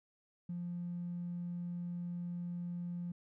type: tone with tanh clipping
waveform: triangle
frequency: 174.61 Hz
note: F3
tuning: in tune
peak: -37 dBFS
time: 0.49-3.12 s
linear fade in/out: 5 ms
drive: 1 dB
effects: none